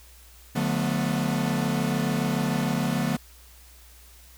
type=chord; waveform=45% pulse; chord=B half-diminished seventh; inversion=first; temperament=equal with one note detuned; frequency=146.83 / 179.21 / 220 / 246.9 Hz; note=D3 / F3 / A3 / B3; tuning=0 / +45 / 0 / 0 cents; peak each=-29 dBFS; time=0.55-3.17 s; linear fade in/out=10 ms; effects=added 60 Hz sine -50 dBFS peak until 4.37 s + white hiss -53 dBFS RMS until 4.37 s